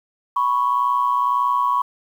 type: tone pair together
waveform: sine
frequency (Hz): 986.9 / 1108.7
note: B5 / C#6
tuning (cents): -2 / 0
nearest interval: major second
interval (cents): 202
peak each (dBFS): -19 / -18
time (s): 0.36-1.82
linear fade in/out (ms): 5
effects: tanh soft clip ceiling -8 dBFS + 8-bit